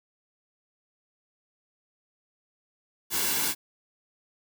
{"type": "noise with comb filter", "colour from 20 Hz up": "white", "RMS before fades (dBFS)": -27, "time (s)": [3.1, 3.55], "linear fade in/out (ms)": 50, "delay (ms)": 1.6, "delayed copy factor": -0.6, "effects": []}